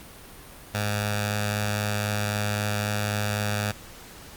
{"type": "tone with notch filter", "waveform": "10% pulse", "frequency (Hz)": 103.83, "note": "G#2", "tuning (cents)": 0, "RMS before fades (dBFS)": -27, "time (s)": [0.74, 3.72], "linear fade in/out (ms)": 10, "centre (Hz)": 340, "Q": 0.52, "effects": ["pink hiss -45 dBFS RMS until 4.36 s", "Opus 48 kbps"]}